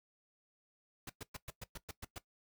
pink noise bursts, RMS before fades -45 dBFS, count 9, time 1.07-2.184 s, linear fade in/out 5 ms, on 26 ms, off 110 ms, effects noise-tail reverb RT60 0.1 s tail -17 dB re dry

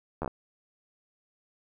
slowing click train, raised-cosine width 1 ms, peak -18 dBFS, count 5, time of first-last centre 0.22-0.277 s, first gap 12 ms, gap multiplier 1.12, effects 10-bit

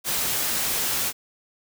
white noise, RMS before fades -25 dBFS, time 0.04-1.13 s, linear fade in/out 50 ms, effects none

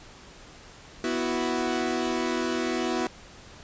sawtooth chord, B suspended fourth, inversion none, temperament equal, 246.9 / 329.6 / 370 Hz, B3 / E4 / F#4, 0 / 0 / 0 cents, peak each -26 dBFS, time 1.04-3.07 s, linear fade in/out 2 ms, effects pink hiss -48 dBFS RMS until 3.63 s + resampled to 16000 Hz

